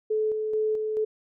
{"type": "tone with tremolo", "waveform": "sine", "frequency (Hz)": 432.3, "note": "A4", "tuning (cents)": -31, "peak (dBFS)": -22, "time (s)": [0.1, 1.05], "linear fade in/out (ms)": 10, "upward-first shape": "square", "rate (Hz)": 2.3, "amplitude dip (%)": 35, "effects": []}